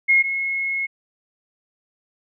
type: tone pair in turn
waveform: sine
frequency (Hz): 2154 / 2171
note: C7 / C#7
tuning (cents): +50 / -37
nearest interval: unison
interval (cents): 13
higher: second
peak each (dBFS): -12 / -21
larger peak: first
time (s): 0.08-0.23 / 0.23-0.87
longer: second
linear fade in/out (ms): 20
effects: none